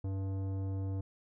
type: tone with tanh clipping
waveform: sine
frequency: 96.6 Hz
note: G2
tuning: 25 cents flat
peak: -35 dBFS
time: 0.04-1.01 s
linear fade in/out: 5 ms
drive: 14 dB
effects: none

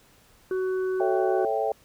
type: harmonic tone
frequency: 374 Hz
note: F#4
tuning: 19 cents sharp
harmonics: 1 / 3 / 4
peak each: -24 / -43 / -40 dBFS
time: 0.51-1.45 s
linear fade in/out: 2 ms
type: chord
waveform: sine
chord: A dominant seventh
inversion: none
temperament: equal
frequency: 440 / 554.4 / 659.3 / 784 Hz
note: A4 / C#5 / E5 / G5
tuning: 0 / 0 / 0 / 0 cents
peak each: -28 / -30 / -29 / -28 dBFS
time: 1-1.72 s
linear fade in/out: 2 ms
effects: pink hiss -58 dBFS RMS until 1.84 s

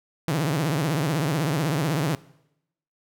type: tone with vibrato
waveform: sawtooth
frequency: 151.2 Hz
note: D#3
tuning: 49 cents flat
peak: -18 dBFS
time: 0.28-2.15 s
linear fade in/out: 0 ms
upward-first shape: triangle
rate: 16 Hz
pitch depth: 260 cents each way
effects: noise-tail reverb RT60 0.8 s tail -20 dB re dry

